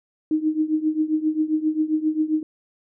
sine tone with tremolo, 310.9 Hz, D#4, 1 cent flat, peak -15 dBFS, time 0.31-2.43 s, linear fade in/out 2 ms, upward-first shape triangle, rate 7.5 Hz, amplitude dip 90%, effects none

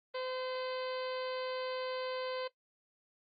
harmonic tone, 513 Hz, C5, 34 cents flat, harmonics 1 / 2 / 3 / 4 / 5 / 6 / 7 / 8 / 9, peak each -37 / -44 / -49 / -49 / -54 / -50 / -57 / -52 / -53 dBFS, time 0.14-2.48 s, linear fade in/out 10 ms, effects noise-tail reverb RT60 0.1 s tail -17 dB re dry + Opus 24 kbps

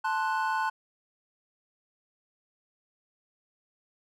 triangle chord, F# diminished, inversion first, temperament equal, 880 / 1046.5 / 1480 Hz, A5 / C6 / F#6, 0 / 0 / 0 cents, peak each -27 / -30 / -30 dBFS, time 0.04-0.7 s, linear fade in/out 10 ms, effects none

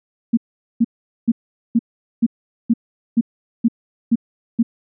sine tone bursts, 231.6 Hz, A#3, 11 cents flat, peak -10 dBFS, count 10, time 0.33-4.63 s, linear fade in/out 10 ms, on 43 ms, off 430 ms, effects none

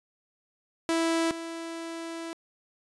sawtooth tone pair in turn, 329.6 / 331.1 Hz, E4 / E4, 0 / +8 cents, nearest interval unison, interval 8 cents, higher second, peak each -20 / -31 dBFS, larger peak first, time 0.89-1.31 / 1.31-2.33 s, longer second, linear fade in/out 0 ms, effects resampled to 24000 Hz

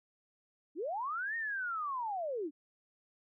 sine linear two-way sweep, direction up then down, 270.2 to 1864.7 to 270.2 Hz, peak -34 dBFS, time 0.75-2.51 s, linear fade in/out 50 ms, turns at 1.36 s, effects none

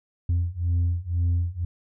sine beating tone pair, 85.6 / 87.6 Hz, F2 / F2, -34 / +6 cents, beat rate 2 Hz, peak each -23 / -22 dBFS, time 0.29-1.65 s, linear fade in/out 5 ms, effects tanh soft clip ceiling -18 dBFS

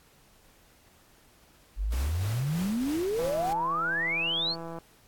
sine exponential sweep, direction up, 44.33 to 4540 Hz, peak -26 dBFS, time 1.76-4.56 s, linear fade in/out 50 ms
pink noise with tremolo, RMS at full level -40 dBFS, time 1.92-3.53 s, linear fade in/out 2 ms, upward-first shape sine, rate 3.2 Hz, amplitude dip 40%
click train, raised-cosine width 1 ms, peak -26 dBFS, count 266, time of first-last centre 3.19-4.786 s, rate 166 Hz
effects pink hiss -60 dBFS RMS until 5.07 s + AAC 64 kbps

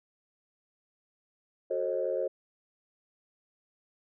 sine chord, F# diminished seventh, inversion none, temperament equal with one note detuned, 370 / 440 / 535.2 / 622.3 Hz, F#4 / A4 / C5 / Eb5, 0 / 0 / +39 / 0 cents, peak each -35 / -35 / -30 / -35 dBFS, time 1.7-2.28 s, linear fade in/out 10 ms, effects tanh soft clip ceiling -18 dBFS

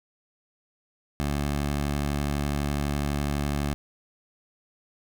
15% pulse tone, 72 Hz, D2, 34 cents flat, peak -19 dBFS, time 1.2-3.74 s, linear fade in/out 0 ms, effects none

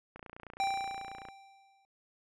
click train, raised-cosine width 0.5 ms, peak -31 dBFS, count 34, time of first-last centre 0.16-1.286 s, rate 29.3 Hz
square tone with exponential decay, 784 Hz, G5, in tune, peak -28 dBFS, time 0.6-1.85 s, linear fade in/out 0 ms, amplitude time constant 270 ms
effects low-pass 6000 Hz 12 dB/octave

